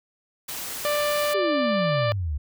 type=noise; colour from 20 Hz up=white; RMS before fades=-33 dBFS; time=0.48-1.34 s; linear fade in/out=10 ms
type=harmonic tone; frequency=590 Hz; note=D5; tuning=8 cents sharp; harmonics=1 / 2 / 3 / 4 / 5 / 6 / 7 / 8; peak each=-23 / -29 / -33 / -35 / -37 / -39 / -40 / -41 dBFS; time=0.85-2.12 s; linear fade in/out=0 ms
type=exponential sweep; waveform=sine; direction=down; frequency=415.3 to 67.7 Hz; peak=-24 dBFS; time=1.34-2.38 s; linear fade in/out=10 ms
effects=none